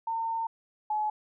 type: tone pair in turn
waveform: sine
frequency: 908 / 851.3 Hz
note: A#5 / G#5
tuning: -46 / +43 cents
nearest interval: minor second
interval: 111 cents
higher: first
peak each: -28 / -26 dBFS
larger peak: second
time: 0.07-0.47 / 0.9-1.1 s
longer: first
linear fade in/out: 5 ms
effects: none